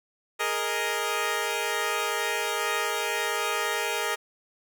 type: chord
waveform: 10% pulse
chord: Ab suspended second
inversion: none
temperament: equal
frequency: 415.3 / 466.2 / 622.3 Hz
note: Ab4 / Bb4 / Eb5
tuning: 0 / 0 / 0 cents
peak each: -22 / -21 / -24 dBFS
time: 0.39-4.16 s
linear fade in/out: 20 ms
effects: none